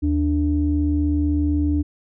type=tone pair together; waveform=sine; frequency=77.9 / 294.1 Hz; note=D#2 / D4; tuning=+3 / +3 cents; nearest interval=octave + major seventh; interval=2300 cents; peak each=-19 dBFS; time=0.02-1.83 s; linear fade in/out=20 ms; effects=tanh soft clip ceiling -9 dBFS